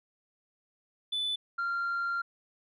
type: tone pair in turn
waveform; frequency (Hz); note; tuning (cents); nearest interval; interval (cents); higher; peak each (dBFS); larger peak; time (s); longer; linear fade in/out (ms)
sine; 3492 / 1385.8; A7 / F6; -14 / -14; octave + major third; 1600; first; -27; neither; 1.12-1.36 / 1.58-2.22; second; 10
effects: tanh soft clip ceiling -27 dBFS